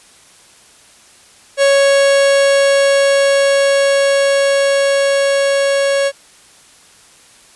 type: tone with level ramp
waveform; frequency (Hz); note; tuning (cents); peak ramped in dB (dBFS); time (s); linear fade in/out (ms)
45% pulse; 554.4; C#5; 0; -8 to -12; 1.57-6.12; 50
effects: white hiss -45 dBFS RMS until 7.55 s + resampled to 24000 Hz